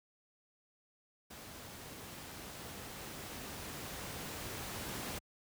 pink noise with level ramp, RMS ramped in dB -50 to -41 dBFS, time 1.3-5.19 s, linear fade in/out 10 ms, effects high-pass 60 Hz 12 dB/octave

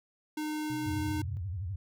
square tone, 305.4 Hz, D#4, 32 cents flat, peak -33 dBFS, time 0.37-1.22 s, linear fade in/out 5 ms
sine tone with tremolo, 127 Hz, B2, 49 cents sharp, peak -37 dBFS, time 0.7-1.37 s, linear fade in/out 0 ms, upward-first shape sine, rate 8.2 Hz, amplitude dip 45%
sine tone with vibrato, 92.1 Hz, F#2, 7 cents flat, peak -33 dBFS, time 0.86-1.76 s, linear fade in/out 5 ms, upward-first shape sine, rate 12 Hz, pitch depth 220 cents each way
effects none

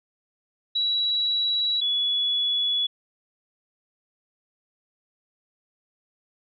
sine tone pair in turn, 3906 / 3399 Hz, B7 / G#7, -20 / +39 cents, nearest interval major second, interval 241 cents, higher first, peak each -21 dBFS, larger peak neither, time 0.75-1.81 / 1.81-2.87 s, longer neither, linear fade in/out 10 ms, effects none

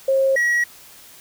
sine / triangle tone pair in turn, 537 / 1913.7 Hz, C5 / A#6, +45 / +45 cents, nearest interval octave + minor seventh, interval 2200 cents, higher second, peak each -14 dBFS, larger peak neither, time 0.08-0.36 / 0.36-0.64 s, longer neither, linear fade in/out 5 ms, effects white hiss -45 dBFS RMS until 1.2 s

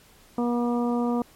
harmonic tone, 240 Hz, B3, 49 cents flat, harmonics 1 / 2 / 3 / 4 / 5, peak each -23 / -29 / -33 / -35 / -37 dBFS, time 0.38-1.22 s, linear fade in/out 2 ms, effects pink hiss -55 dBFS RMS until 1.35 s + MP3 64 kbps

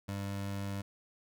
25% pulse tone, 99.3 Hz, G2, 23 cents sharp, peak -32 dBFS, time 0.08-0.82 s, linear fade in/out 10 ms, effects none

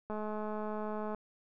click train, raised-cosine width 1 ms, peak -26 dBFS, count 224, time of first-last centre 0.1-1.147 s, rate 213 Hz, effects none

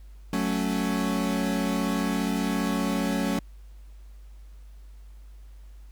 40% pulse chord, F# minor, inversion none, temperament equal, 185 / 220 / 277.2 Hz, F#3 / A3 / C#4, 0 / 0 / 0 cents, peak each -28 dBFS, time 0.33-3.39 s, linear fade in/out 2 ms, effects added 50 Hz sine -43 dBFS peak until 5.91 s + pink hiss -64 dBFS RMS until 5.91 s

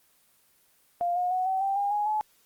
sine tone with pitch steps, 698.5 / 719 / 740 / 761.7 / 784 / 807 / 830.7 / 855 Hz, F5 / F#5 / F#5 / G5 / G5 / G#5 / G#5 / A5, 0 / -50 / 0 / -50 / 0 / -50 / 0 / -50 cents, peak -24 dBFS, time 1.01-2.21 s, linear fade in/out 0 ms, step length 150 ms, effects white hiss -64 dBFS RMS until 2.45 s + Opus 24 kbps

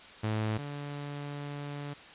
sawtooth tone pair in turn, 108.6 / 144.21 Hz, A2 / D3, -22 / -31 cents, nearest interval perfect fourth, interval 491 cents, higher second, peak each -25 / -33 dBFS, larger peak first, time 0.23-0.58 / 0.58-1.94 s, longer second, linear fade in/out 10 ms, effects white hiss -50 dBFS RMS until 2.14 s + resampled to 8000 Hz

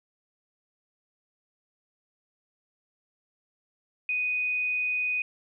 sine tone, 2489 Hz, D#7, in tune, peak -25 dBFS, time 4.09-5.22 s, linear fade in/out 2 ms, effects none

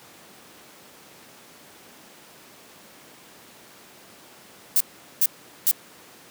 violet noise bursts, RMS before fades -18 dBFS, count 3, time 4.76-5.712 s, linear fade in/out 0 ms, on 44 ms, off 410 ms, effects pink hiss -48 dBFS RMS until 6.3 s + high-pass 200 Hz 12 dB/octave

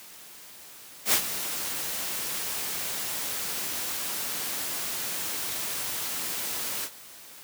white noise with ADSR envelope, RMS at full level -20 dBFS, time 1.05-6.9 s, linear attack 76 ms, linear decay 84 ms, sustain -12 dB, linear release 63 ms, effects white hiss -47 dBFS RMS until 7.43 s + high-pass 100 Hz 12 dB/octave

